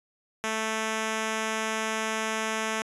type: tone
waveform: 5% pulse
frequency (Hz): 220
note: A3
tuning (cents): 0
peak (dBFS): -16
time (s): 0.44-2.82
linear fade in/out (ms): 0
effects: resampled to 24000 Hz